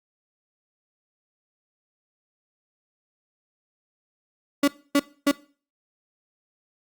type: tone bursts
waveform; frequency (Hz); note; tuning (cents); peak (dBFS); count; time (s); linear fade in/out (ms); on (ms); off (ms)
35% pulse; 284.5; C#4; +45; -14; 3; 4.63-5.314; 5; 48; 270
effects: noise-tail reverb RT60 0.4 s tail -20 dB re dry + Opus 48 kbps